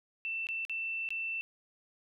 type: tone with dropouts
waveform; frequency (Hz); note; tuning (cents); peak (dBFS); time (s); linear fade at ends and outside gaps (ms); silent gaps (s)
sine; 2674; E7; +24; -33; 0.25-1.41; 0; 0.469-0.488 / 0.651-0.696 / 1.089-1.105
effects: none